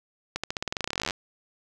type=accelerating click train; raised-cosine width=0.2 ms; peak=-11 dBFS; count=24; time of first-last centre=0.36-1.108 s; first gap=76 ms; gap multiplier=0.91; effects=none

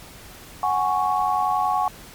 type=chord; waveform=sine; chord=F# suspended second; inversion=none; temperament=equal; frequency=740 / 830.6 / 1108.7 Hz; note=F#5 / G#5 / C#6; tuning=0 / 0 / 0 cents; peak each=-23 dBFS; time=0.63-1.88 s; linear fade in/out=2 ms; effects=pink hiss -43 dBFS RMS until 2.14 s + MP3 96 kbps

